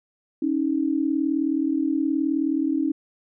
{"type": "tone pair together", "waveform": "sine", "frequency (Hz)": [276.8, 315.8], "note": ["C#4", "D#4"], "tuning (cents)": [-2, 26], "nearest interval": "major second", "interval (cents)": 228, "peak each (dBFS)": -23, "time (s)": [0.42, 2.92], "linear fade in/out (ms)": 5, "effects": []}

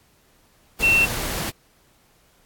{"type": "tone in noise", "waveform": "sine", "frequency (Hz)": 2700, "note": "E7", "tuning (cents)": 41, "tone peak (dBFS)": -14, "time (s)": [0.82, 1.06], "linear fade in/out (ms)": 20, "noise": "pink", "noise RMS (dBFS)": -27, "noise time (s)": [0.79, 1.51], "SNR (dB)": 10, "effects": ["pink hiss -59 dBFS RMS until 2.45 s", "AAC 64 kbps"]}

